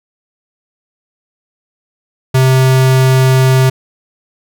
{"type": "tone", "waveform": "square", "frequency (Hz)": 130.81, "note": "C3", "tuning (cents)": 0, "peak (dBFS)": -7, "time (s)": [2.34, 3.7], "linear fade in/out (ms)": 10, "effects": []}